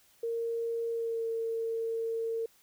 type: tone with pitch glide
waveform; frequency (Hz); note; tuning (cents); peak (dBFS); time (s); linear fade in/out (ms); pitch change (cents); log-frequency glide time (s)
sine; 462.1 to 454.7; A#4 to A#4; -15 to -43; -30; 0.23-2.46; 5; -28; 0.9-1.27
effects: white hiss -64 dBFS RMS until 2.62 s